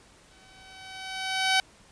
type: tone with exponential growth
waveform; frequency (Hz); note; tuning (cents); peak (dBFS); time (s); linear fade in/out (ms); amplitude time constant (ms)
10% pulse; 760; F#5; +46; -11; 0.31-1.6; 1; 280
effects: pink hiss -56 dBFS RMS until 1.91 s + resampled to 22050 Hz